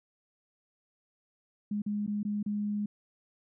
sine tone with dropouts, 207.3 Hz, G#3, 3 cents flat, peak -29 dBFS, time 1.71-2.86 s, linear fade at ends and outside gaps 5 ms, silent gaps 1.82-1.862 / 2.065-2.076 / 2.231-2.25 / 2.429-2.461 s, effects none

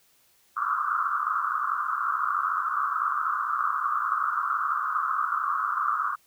pink band-pass noise, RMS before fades -27 dBFS, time 0.56-6.16 s, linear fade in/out 20 ms, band 1100 to 1400 Hz, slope 96 dB/octave, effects white hiss -63 dBFS RMS until 6.26 s

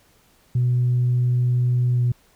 sine tone with pitch glide, 123.47 to 122.12 Hz, B2 to B2, 0 to -19 cents, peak -15 dBFS, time 0.55-2.12 s, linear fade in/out 5 ms, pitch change -19 cents, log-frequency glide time 1.93-2 s, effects tanh soft clip ceiling -13 dBFS + pink hiss -58 dBFS RMS until 2.35 s

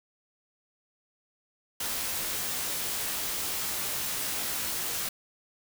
white noise with comb filter, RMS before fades -32 dBFS, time 1.8-5.09 s, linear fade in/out 5 ms, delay 18 ms, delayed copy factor -0.55, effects none

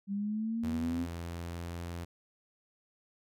sine linear sweep, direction up, 196 to 261.2 Hz, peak -31 dBFS, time 0.07-1.07 s, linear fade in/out 50 ms
sawtooth tone with pitch glide, 84.3 to 85.82 Hz, E2 to F2, +39 to -30 cents, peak -34 dBFS, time 0.63-2.05 s, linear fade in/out 10 ms, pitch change +31 cents, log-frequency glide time 0.73-1.82 s
effects none

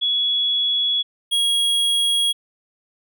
sine / square tone pair in turn, 3375 / 3300 Hz, G#7 / G#7, +27 / -12 cents, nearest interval unison, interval 39 cents, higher first, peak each -17 dBFS, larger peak neither, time 0.01-1.03 / 1.31-2.33 s, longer neither, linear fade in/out 20 ms, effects none

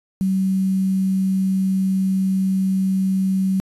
sine tone with quantisation, 190.3 Hz, F#3, 49 cents sharp, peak -16 dBFS, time 0.21-3.6 s, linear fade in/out 0 ms, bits 7, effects resampled to 32000 Hz

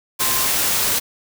sine tone in noise, 1046.5 Hz, C6, in tune, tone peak -28 dBFS, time 0.19-0.48 s, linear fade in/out 20 ms, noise white, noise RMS -19 dBFS, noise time 0.19-1 s, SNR -12 dB, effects none

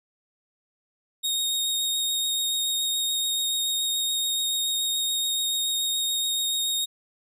sawtooth tone with vibrato, 3726 Hz, A#7, 2 cents flat, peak -21 dBFS, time 1.23-6.86 s, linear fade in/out 20 ms, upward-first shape triangle, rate 7 Hz, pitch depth 14 cents each way, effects none

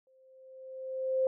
sine tone with exponential growth, 523.3 Hz, C5, in tune, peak -23 dBFS, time 0.07-1.27 s, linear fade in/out 1 ms, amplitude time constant 260 ms, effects none

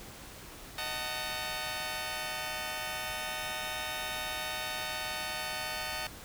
10% pulse chord, D# diminished, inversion none, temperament just, 622.3 / 746.7 / 896 Hz, D#5 / F#5 / A5, 0 / +16 / +31 cents, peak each -31 dBFS, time 0.78-6.07 s, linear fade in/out 2 ms, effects pink hiss -48 dBFS RMS until 6.24 s

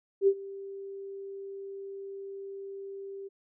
sine tone with ADSR envelope, 393 Hz, G4, 4 cents sharp, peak -17 dBFS, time 0.21-3.29 s, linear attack 63 ms, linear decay 64 ms, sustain -21 dB, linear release 22 ms, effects none

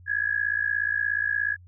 sine tone with amplitude modulation, 1674 Hz, G#6, 13 cents sharp, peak -19 dBFS, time 0.06-1.57 s, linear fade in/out 50 ms, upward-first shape sine, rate 56.9 Hz, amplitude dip 90%, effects added 89 Hz sine -47 dBFS peak until 1.67 s

